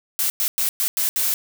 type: noise bursts at uneven times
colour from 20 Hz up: blue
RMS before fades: -21 dBFS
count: 6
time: 0.19-0.3 / 0.4-0.48 / 0.58-0.69 / 0.8-0.88 / 0.97-1.09 / 1.16-1.34 s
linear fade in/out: 0 ms
effects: none